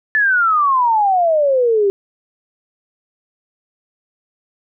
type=exponential sweep; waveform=sine; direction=down; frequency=1761 to 388.1 Hz; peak=-11 dBFS; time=0.15-1.9 s; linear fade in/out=0 ms; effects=none